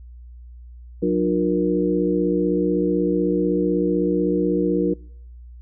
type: tone cluster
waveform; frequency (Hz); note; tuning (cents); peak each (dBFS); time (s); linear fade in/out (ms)
sine; 183.4 / 302.7 / 358.7 / 471.9; F#3 / D#4 / F4 / A#4; -15 / -48 / +46 / +21; -23 / -22 / -23 / -23; 1.02-4.94; 10
effects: noise-tail reverb RT60 0.7 s tail -26 dB re dry + added 60 Hz sine -38 dBFS peak until 5.61 s